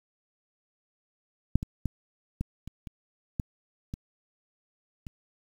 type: clicks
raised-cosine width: 5 ms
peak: -8 / -20 / -16 / -17 / -27 / -27 / -16 / -22 / -28 dBFS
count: 9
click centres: 1.556 / 1.629 / 1.857 / 2.41 / 2.676 / 2.872 / 3.398 / 3.939 / 5.068 s
effects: 8-bit